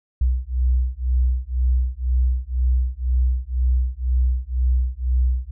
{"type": "beating tone pair", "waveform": "sine", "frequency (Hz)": [61.7, 63.7], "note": ["B1", "C2"], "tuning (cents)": [-1, -46], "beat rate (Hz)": 2, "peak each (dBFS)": -20, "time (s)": [0.21, 5.51], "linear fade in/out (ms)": 5, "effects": []}